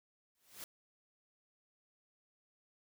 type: noise with exponential growth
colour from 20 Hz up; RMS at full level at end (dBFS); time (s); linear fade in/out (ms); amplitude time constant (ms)
white; -44; 0.35-0.64; 1; 61
effects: none